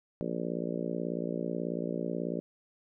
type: harmonic tone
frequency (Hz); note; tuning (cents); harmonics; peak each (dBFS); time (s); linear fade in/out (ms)
58.27; A#1; 0; 3 / 4 / 5 / 6 / 7 / 8 / 9 / 10; -37 / -38 / -39 / -40 / -40 / -41 / -42 / -42; 0.21-2.4; 0
effects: none